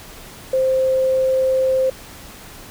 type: tone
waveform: sine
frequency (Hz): 523.3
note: C5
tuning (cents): 0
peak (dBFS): -14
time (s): 0.53-1.9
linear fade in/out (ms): 5
effects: pink hiss -39 dBFS RMS until 2.7 s